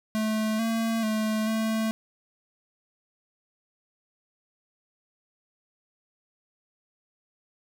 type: tone with pitch steps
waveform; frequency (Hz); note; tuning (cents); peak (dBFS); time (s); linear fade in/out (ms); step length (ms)
square; 217.3 / 226.3 / 216.9 / 221; A3 / A3 / A3 / A3; -21 / +49 / -25 / +8; -25; 0.15-1.91; 0; 440
effects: none